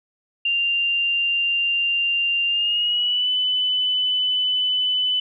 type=tone with pitch glide; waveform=sine; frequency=2787 to 3004 Hz; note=F7 to F#7; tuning=-4 to +26 cents; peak=-18 dBFS; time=0.45-5.2 s; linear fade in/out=5 ms; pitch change=+130 cents; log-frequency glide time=2.47-3.32 s; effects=none